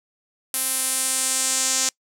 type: tone with band-pass filter sweep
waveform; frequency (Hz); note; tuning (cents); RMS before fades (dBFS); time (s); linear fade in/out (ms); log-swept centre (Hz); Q
sawtooth; 261.6; C4; 0; -23; 0.54-1.89; 2; 11000 to 6900; 2.6
effects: noise-tail reverb RT60 0.1 s tail -25 dB re dry